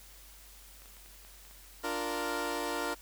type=clicks; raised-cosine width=0.3 ms; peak=-40 dBFS; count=7; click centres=0.82 / 0.858 / 0.968 / 1.061 / 1.249 / 1.451 / 1.511 s
type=chord; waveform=15% pulse; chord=Bb major; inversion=first; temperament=equal; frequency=293.7 / 349.2 / 466.2 Hz; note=D4 / F4 / Bb4; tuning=0 / 0 / 0 cents; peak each=-31 / -31 / -30 dBFS; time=1.83-2.95 s; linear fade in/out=20 ms
effects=added 48 Hz sine -55 dBFS peak until 3.01 s + white hiss -55 dBFS RMS until 3.01 s